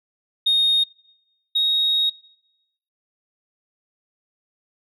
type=tone pair in turn; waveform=sine; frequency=3710 / 3760 Hz; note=A#7 / A#7; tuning=-9 / +14 cents; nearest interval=unison; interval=23 cents; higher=second; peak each=-13 / -15 dBFS; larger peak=first; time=0.46-0.84 / 1.55-2.1 s; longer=second; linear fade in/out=10 ms; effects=noise-tail reverb RT60 0.9 s tail -25 dB re dry + tanh soft clip ceiling -12 dBFS